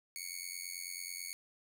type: tone with amplitude modulation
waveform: 10% pulse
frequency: 2217 Hz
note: C#7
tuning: in tune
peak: -28 dBFS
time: 0.16-1.33 s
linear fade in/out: 0 ms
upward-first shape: sine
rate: 89.2 Hz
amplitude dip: 90%
effects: none